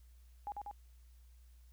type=tone with echo; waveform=sine; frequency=821 Hz; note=G#5; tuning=20 cents flat; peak=-38 dBFS; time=0.47-0.52 s; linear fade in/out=0 ms; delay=96 ms; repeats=2; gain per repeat=-2 dB; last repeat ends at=0.712 s; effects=added 60 Hz sine -57 dBFS peak until 1.72 s + white hiss -74 dBFS RMS until 1.72 s